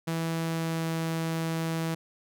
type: tone with pitch glide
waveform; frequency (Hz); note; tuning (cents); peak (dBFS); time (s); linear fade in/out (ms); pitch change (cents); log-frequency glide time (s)
sawtooth; 164.2 to 163.25; E3 to E3; -6 to -17; -24; 0.07-1.95; 10; -11; 0.39-0.88
effects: none